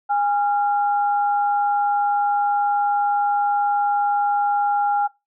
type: tone pair together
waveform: sine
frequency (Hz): 819 / 1380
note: G#5 / F6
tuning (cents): -24 / -21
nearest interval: major sixth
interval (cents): 903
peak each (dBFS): -17 / -26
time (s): 0.09-5.08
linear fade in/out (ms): 20
effects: noise-tail reverb RT60 0.2 s tail -20 dB re dry